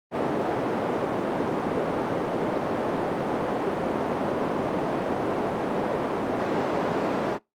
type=band-pass noise; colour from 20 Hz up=white; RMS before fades=-26 dBFS; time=0.11-7.39 s; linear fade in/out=50 ms; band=190 to 620 Hz; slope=12 dB/octave; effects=noise-tail reverb RT60 0.2 s tail -24 dB re dry + Opus 32 kbps